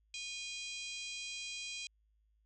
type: harmonic tone with a mistuned harmonic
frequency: 805 Hz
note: G5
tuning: 46 cents sharp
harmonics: 3 / 4 / 5 / 6 / 7 / 8 / 9 / 10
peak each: -45 / -47 / -49 / -51 / -52 / -53 / -54 / -55 dBFS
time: 0.14-1.87 s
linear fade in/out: 2 ms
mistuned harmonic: 3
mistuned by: +34 cents
effects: added 53 Hz sine -70 dBFS peak until 2.45 s